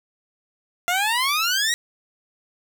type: exponential sweep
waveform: 15% pulse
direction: up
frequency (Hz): 688 to 1939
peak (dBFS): -13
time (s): 0.88-1.74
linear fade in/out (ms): 0
effects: none